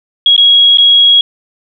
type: tone with dropouts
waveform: sine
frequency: 3311 Hz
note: G#7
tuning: 6 cents flat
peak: -3 dBFS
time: 0.26-1.21 s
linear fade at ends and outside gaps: 2 ms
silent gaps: 0.364-0.378 / 0.773-0.783 s
effects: none